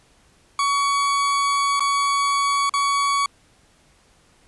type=tone with dropouts; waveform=40% pulse; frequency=1126 Hz; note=C#6; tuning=27 cents sharp; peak=-17 dBFS; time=0.59-3.26 s; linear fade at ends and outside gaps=2 ms; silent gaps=1.796-1.805 / 2.695-2.738 s; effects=pink hiss -57 dBFS RMS until 4.47 s + resampled to 24000 Hz